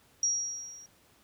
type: tone with level ramp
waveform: sine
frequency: 5680 Hz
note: F8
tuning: 28 cents sharp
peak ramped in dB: -23 to -48 dBFS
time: 0.23-0.86 s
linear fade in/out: 2 ms
effects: pink hiss -63 dBFS RMS until 1.23 s + high-pass 60 Hz 12 dB/octave